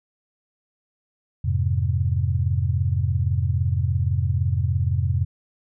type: chord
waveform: sine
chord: F minor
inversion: none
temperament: just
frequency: 87.31 / 104.77 / 130.96 Hz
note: F2 / Ab2 / C3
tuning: 0 / +16 / +2 cents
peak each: -22 / -24 / -24 dBFS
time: 1.44-5.25 s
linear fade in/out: 10 ms
effects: none